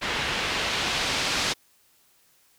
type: noise with low-pass filter sweep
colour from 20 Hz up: white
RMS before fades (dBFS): -27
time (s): 0.01-1.54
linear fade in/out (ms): 20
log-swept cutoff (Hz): 2700 to 4700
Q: 1
effects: white hiss -62 dBFS RMS until 2.58 s